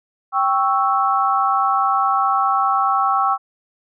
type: chord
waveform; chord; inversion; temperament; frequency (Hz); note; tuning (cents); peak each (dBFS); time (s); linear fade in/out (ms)
sine; C# diminished; second; equal; 784 / 1108.7 / 1318.5; G5 / C#6 / E6; 0 / 0 / 0; -19 / -19 / -19; 0.32-3.38; 50
effects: none